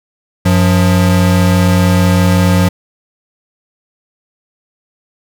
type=tone pair together; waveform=square; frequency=94.2 / 179.06 Hz; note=F#2 / F3; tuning=+32 / +44 cents; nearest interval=major seventh; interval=1112 cents; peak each=-11 dBFS; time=0.45-2.69 s; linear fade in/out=10 ms; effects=none